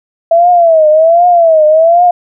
sine tone with vibrato, 659.3 Hz, E5, in tune, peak -3 dBFS, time 0.31-2.11 s, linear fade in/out 5 ms, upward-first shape triangle, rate 1.3 Hz, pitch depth 150 cents each way, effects none

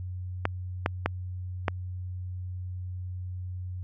clicks, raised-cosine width 0.5 ms, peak -9 dBFS, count 4, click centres 0.454 / 0.861 / 1.06 / 1.682 s, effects added 91 Hz sine -33 dBFS peak until 3.83 s

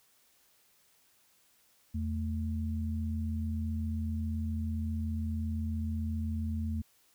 sine tone pair together, 82.86 / 221.2 Hz, E2 / A3, +9 / +9 cents, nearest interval octave + perfect fourth, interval 1700 cents, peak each -32 / -36 dBFS, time 1.94-6.82 s, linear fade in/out 10 ms, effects white hiss -67 dBFS RMS until 7.14 s

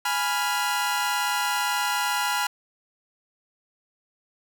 sawtooth chord, F diminished, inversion first, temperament equal, 830.6 / 987.8 / 1396.9 Hz, Ab5 / Cb6 / F6, 0 / 0 / 0 cents, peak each -24 dBFS, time 0.05-2.47 s, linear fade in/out 5 ms, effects none

